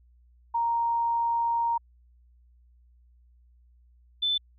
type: tone pair in turn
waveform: sine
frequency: 932.3 / 3520 Hz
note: A#5 / A7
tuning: 0 / 0 cents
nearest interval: octave + major seventh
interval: 2300 cents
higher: second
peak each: -23 dBFS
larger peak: neither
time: 0.54-1.78 / 4.22-4.38 s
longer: first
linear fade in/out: 10 ms
effects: added 60 Hz sine -56 dBFS peak until 4.58 s